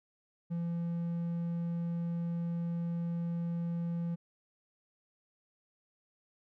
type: tone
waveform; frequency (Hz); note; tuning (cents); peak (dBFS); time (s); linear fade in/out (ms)
triangle; 170; F3; -46; -30; 0.5-4.16; 20
effects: none